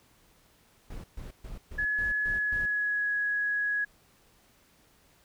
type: noise bursts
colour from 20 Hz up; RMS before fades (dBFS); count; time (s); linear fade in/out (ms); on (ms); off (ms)
brown; -40; 7; 0.9-2.66; 5; 140; 130
type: tone with pitch glide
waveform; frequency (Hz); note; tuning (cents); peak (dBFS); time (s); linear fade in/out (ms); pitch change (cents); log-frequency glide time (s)
sine; 1698 to 1670.8; G#6 to G#6; +38 to +10; -26; 1.78-3.85; 10; -28; 2.28-3.12
effects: pink hiss -63 dBFS RMS until 5.24 s